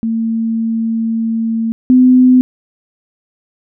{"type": "tone pair in turn", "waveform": "sine", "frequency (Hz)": [226, 253.7], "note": ["A3", "B3"], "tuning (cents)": [47, 47], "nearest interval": "major second", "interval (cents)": 200, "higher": "second", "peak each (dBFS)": [-13, -4], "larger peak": "second", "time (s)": [[0.03, 1.72], [1.9, 2.41]], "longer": "first", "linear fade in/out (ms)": 0, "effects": []}